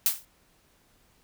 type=noise with exponential decay; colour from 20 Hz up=blue; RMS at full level=-19 dBFS; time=0.06-0.25 s; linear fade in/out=1 ms; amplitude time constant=40 ms; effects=pink hiss -64 dBFS RMS until 1.23 s